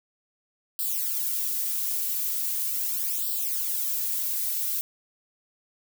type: noise with flanger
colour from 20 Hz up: violet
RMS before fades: -28 dBFS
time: 0.79-4.81 s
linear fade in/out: 0 ms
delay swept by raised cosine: 0.23 to 3.43 ms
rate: 0.4 Hz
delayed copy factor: +0.85
effects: none